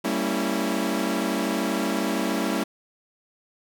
sawtooth chord, G diminished seventh, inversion none, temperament equal with one note detuned, 196 / 228.9 / 277.2 / 329.6 Hz, G3 / Bb3 / Db4 / Fb4, 0 / -31 / 0 / 0 cents, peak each -25 dBFS, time 0.04-2.64 s, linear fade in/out 10 ms, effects none

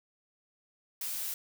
blue noise, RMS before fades -36 dBFS, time 1.01-1.34 s, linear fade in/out 2 ms, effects none

